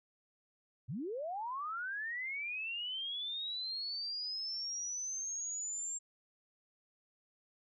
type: linear sweep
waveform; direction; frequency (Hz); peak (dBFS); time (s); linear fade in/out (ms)
sine; up; 98 to 7459; -37; 0.88-5.99; 20
effects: none